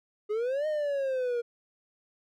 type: exponential two-way sweep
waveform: triangle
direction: up then down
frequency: 410 to 622.3 to 468.6 Hz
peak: -25 dBFS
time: 0.29-1.42 s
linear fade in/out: 20 ms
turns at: 0.67 s
effects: none